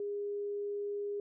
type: tone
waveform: sine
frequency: 408.2 Hz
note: G#4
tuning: 30 cents flat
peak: -34 dBFS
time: 0-1.2 s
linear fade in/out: 2 ms
effects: none